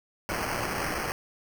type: noise with sample-and-hold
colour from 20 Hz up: white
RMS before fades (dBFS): -31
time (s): 0.29-1.12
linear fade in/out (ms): 0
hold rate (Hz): 3675
effects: none